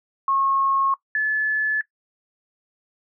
sine tone pair in turn, 1088 / 1726.6 Hz, C#6 / A6, -33 / -33 cents, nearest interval minor sixth, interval 800 cents, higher second, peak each -18 dBFS, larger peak neither, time 0.28-0.94 / 1.15-1.81 s, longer neither, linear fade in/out 2 ms, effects noise-tail reverb RT60 0.1 s tail -18 dB re dry

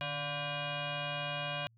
sine tone with frequency modulation, 1146 Hz, D6, 43 cents flat, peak -34 dBFS, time 0.01-1.67 s, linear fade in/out 0 ms, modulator 432 Hz, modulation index 4.9, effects added 114 Hz sine -62 dBFS peak until 1.77 s

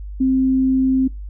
sine tone, 262.1 Hz, C4, 3 cents sharp, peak -13 dBFS, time 0.2-1.08 s, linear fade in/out 10 ms, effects noise-tail reverb RT60 0.2 s tail -23 dB re dry + added 50 Hz sine -28 dBFS peak until 1.29 s

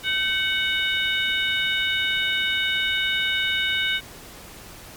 harmonic tone with a mistuned harmonic, 740 Hz, F#5, in tune, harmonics 2 / 3 / 4 / 5, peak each -26 / -26 / -26 / -26 dBFS, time 0.03-4.01 s, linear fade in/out 50 ms, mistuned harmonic 2, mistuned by +58 cents, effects pink hiss -42 dBFS RMS until 4.96 s + MP3 96 kbps

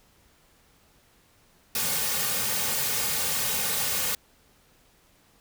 white noise with comb filter, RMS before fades -27 dBFS, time 1.75-4.15 s, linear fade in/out 2 ms, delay 3 ms, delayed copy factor -0.75, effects pink hiss -61 dBFS RMS until 5.4 s

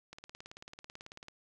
click train, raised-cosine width 0.2 ms, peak -30 dBFS, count 22, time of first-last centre 0.13-1.284 s, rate 18.2 Hz, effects none

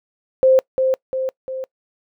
sine tone with echo, 523.3 Hz, C5, in tune, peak -9 dBFS, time 0.43-0.59 s, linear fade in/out 0 ms, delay 350 ms, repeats 3, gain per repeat -5 dB, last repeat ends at 1.64 s, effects noise-tail reverb RT60 0.1 s tail -25 dB re dry

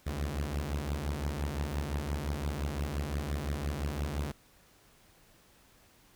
sawtooth beating tone pair, 69.3 / 75.1 Hz, C#2 / D2, 0 / +39 cents, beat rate 5.8 Hz, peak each -31 dBFS, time 0.06-4.32 s, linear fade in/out 10 ms, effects pink hiss -62 dBFS RMS until 6.15 s

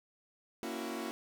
sawtooth chord, F# dominant seventh, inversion first, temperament equal with one note detuned, 233.1 / 277.2 / 332.7 / 370 Hz, A#3 / C#4 / E4 / F#4, 0 / 0 / +16 / 0 cents, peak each -38 / -40 / -38 / -40 dBFS, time 0.63-1.11 s, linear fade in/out 0 ms, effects none

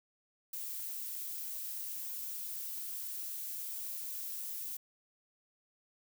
violet noise, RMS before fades -41 dBFS, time 0.53-4.77 s, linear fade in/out 5 ms, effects none

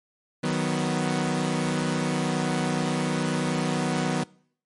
sawtooth chord, B major, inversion first, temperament equal, 155.56 / 185 / 246.9 Hz, D#3 / F#3 / B3, 0 / 0 / 0 cents, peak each -24 dBFS, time 0.43-4.24 s, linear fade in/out 10 ms, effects noise-tail reverb RT60 0.6 s tail -24 dB re dry + MP3 48 kbps

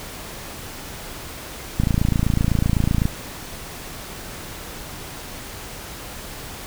click train, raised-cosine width 5 ms, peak -6 dBFS, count 36, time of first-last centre 1.8-3.054 s, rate 27.9 Hz, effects pink hiss -35 dBFS RMS until 6.66 s

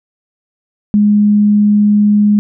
sine tone, 207.7 Hz, G#3, in tune, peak -6 dBFS, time 0.94-2.39 s, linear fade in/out 0 ms, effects none

